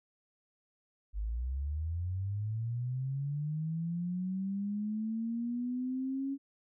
sine linear sweep, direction up, 48.76 to 277.2 Hz, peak -32 dBFS, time 1.13-6.38 s, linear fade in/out 50 ms, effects none

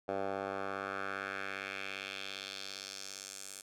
10% pulse tone with band-pass filter sweep, 97.5 Hz, G2, 9 cents flat, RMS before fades -41 dBFS, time 0.08-3.62 s, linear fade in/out 10 ms, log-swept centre 690 to 8500 Hz, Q 1.9, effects none

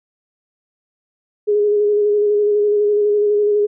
sine tone with vibrato, 415.3 Hz, G#4, in tune, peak -12 dBFS, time 1.47-3.67 s, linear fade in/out 20 ms, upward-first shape square, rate 12 Hz, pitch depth 18 cents each way, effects none

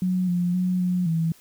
sine tone with pitch steps, 183.4 / 176.6 / 182.4 / 180.3 / 163.6 Hz, F#3 / F3 / F#3 / F#3 / E3, -15 / +20 / -24 / -45 / -13 cents, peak -20 dBFS, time 0.02-1.32 s, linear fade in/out 2 ms, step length 260 ms, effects white hiss -54 dBFS RMS until 1.4 s

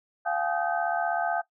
sine tone cluster, 694 / 770 / 846 / 1252 / 1543 Hz, F5 / G5 / G#5 / D#6 / G6, -11 / -31 / +32 / +10 / -28 cents, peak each -28 / -32 / -33 / -36 / -32 dBFS, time 0.25-1.42 s, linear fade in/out 20 ms, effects noise-tail reverb RT60 0.1 s tail -17 dB re dry

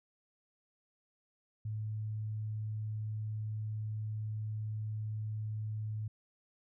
sine tone, 107.8 Hz, A2, 35 cents flat, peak -35 dBFS, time 1.65-6.08 s, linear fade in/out 5 ms, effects none

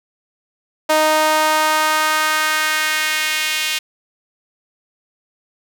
sawtooth tone with high-pass filter sweep, 310 Hz, D#4, 6 cents flat, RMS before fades -17 dBFS, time 0.89-3.79 s, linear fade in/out 10 ms, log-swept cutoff 660 to 2700 Hz, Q 1.7, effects none

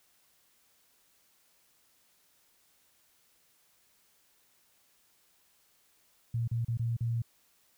sine tone with dropouts, 116.54 Hz, A#2, in tune, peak -28 dBFS, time 6.34-7.22 s, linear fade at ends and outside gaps 5 ms, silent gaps 6.477-6.513 / 6.648-6.682 / 6.773-6.794 / 6.967-7.007 s, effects white hiss -68 dBFS RMS until 7.77 s

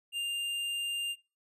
triangle tone with hard clipping, 2800 Hz, F7, 4 cents sharp, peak -33 dBFS, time 0.12-1.16 s, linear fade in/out 50 ms, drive 13 dB, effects noise-tail reverb RT60 0.3 s tail -21 dB re dry + resampled to 32000 Hz

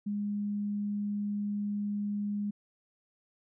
sine tone, 205.4 Hz, G#3, 19 cents flat, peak -30 dBFS, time 0.06-2.51 s, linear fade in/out 10 ms, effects none

